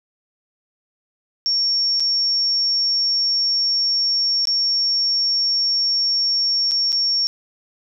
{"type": "tone with dropouts", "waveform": "sine", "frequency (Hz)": 5500, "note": "F8", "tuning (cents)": -27, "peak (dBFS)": -16, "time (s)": [1.46, 7.27], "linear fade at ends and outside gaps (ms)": 0, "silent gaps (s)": [[1.998, 2.004], [4.454, 4.472], [6.711, 6.717], [6.92, 6.927]], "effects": []}